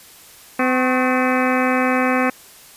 harmonic tone with a mistuned harmonic, 255.1 Hz, C4, 44 cents flat, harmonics 1 / 2 / 3 / 4 / 5 / 6 / 7 / 8 / 9 / 10, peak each -19 / -22 / -24 / -25 / -26 / -27 / -27 / -28 / -29 / -29 dBFS, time 0.59-2.3 s, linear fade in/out 5 ms, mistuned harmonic 4, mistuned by +100 cents, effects white hiss -44 dBFS RMS until 2.76 s + resampled to 32000 Hz

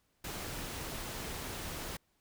pink noise, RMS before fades -41 dBFS, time 0.24-1.97 s, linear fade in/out 5 ms, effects pink hiss -75 dBFS RMS until 2.2 s

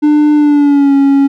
triangle tone with pitch glide, 298.6 to 277 Hz, D4 to C#4, +29 to -1 cents, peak -3 dBFS, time 0.02-1.28 s, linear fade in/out 20 ms, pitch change -130 cents, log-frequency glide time 0.35-0.94 s, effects none

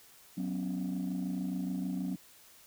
sine chord, F# suspended fourth, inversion none, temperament equal with one note detuned, 185 / 250.4 / 277.2 Hz, F#3 / B3 / C#4, 0 / +24 / 0 cents, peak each -33 / -37 / -36 dBFS, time 0.37-2.16 s, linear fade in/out 10 ms, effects tanh soft clip ceiling -28 dBFS + white hiss -58 dBFS RMS until 2.66 s

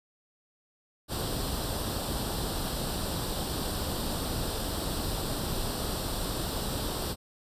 pink noise with comb filter, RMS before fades -32 dBFS, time 1.08-7.16 s, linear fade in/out 50 ms, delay 0.23 ms, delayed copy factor +0.7, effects resampled to 32000 Hz

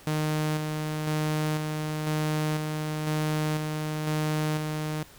sawtooth tone with tremolo, 153.7 Hz, D#3, 21 cents flat, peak -21 dBFS, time 0.07-5.03 s, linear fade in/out 0 ms, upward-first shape square, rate 1 Hz, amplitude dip 35%, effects pink hiss -51 dBFS RMS until 5.18 s

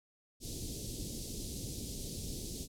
pink band-stop noise, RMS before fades -41 dBFS, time 0.4-2.68 s, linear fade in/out 50 ms, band 420 to 4100 Hz, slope 24 dB/octave, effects low-pass 12000 Hz 12 dB/octave

